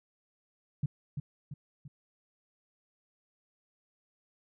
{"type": "tone with echo", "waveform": "sine", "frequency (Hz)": 142.6, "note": "C#3", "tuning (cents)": 49, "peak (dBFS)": -26, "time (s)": [0.83, 0.86], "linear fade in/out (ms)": 5, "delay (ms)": 340, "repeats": 3, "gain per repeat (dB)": -6, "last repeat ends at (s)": 1.88, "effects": []}